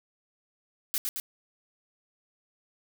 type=noise with echo; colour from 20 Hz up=blue; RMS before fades=-28 dBFS; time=0.94-0.98 s; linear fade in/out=0 ms; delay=110 ms; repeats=2; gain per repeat=-3 dB; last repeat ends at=1.2 s; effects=none